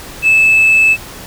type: tone with tanh clipping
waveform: triangle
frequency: 2618 Hz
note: E7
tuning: 13 cents flat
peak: -6 dBFS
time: 0.22-0.97 s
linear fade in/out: 50 ms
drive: 5 dB
effects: pink hiss -31 dBFS RMS until 1.26 s